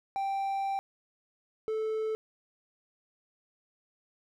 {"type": "tone pair in turn", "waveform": "triangle", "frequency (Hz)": [784, 437.6], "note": ["G5", "A4"], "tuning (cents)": [0, -9], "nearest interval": "minor seventh", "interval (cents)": 1009, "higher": "first", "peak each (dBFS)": -27, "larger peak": "neither", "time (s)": [[0.16, 0.79], [1.68, 2.15]], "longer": "first", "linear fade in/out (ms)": 0, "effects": []}